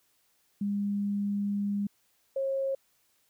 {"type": "tone pair in turn", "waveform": "sine", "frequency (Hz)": [202.5, 540.6], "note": ["G#3", "C#5"], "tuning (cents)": [-43, -44], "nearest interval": "octave + perfect fourth", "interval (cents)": 1699, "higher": "second", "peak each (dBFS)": -27, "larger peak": "neither", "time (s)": [[0.61, 1.87], [2.36, 2.75]], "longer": "first", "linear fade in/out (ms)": 5, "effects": ["white hiss -70 dBFS RMS until 3.29 s"]}